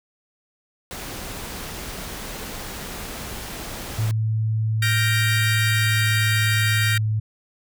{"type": "noise", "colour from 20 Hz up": "pink", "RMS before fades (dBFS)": -33, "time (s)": [0.91, 4.11], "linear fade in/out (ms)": 0}
{"type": "tone with pitch glide", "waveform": "sine", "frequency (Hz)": [110, 108.3], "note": ["A2", "A2"], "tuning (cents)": [0, -27], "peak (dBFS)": -19, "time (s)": [3.98, 7.2], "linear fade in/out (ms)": 10, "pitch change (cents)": -27, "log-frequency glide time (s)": [5.29, 6.38]}
{"type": "chord", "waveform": "30% pulse", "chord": "G minor seventh", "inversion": "third", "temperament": "equal", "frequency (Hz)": [1396.9, 1568, 1864.7, 2349], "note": ["F6", "G6", "Bb6", "D7"], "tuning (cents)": [0, 0, 0, 0], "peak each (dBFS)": [-27, -25, -21, -25], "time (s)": [4.82, 6.98], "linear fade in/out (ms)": 5}
{"effects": []}